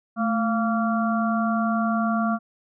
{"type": "harmonic tone with a mistuned harmonic", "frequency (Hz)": 230.3, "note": "A#3", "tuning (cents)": -21, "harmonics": [1, 3, 5, 6], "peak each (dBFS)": [-22, -27, -29, -30], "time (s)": [0.16, 2.39], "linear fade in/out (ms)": 50, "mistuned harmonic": 1, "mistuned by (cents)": -80, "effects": []}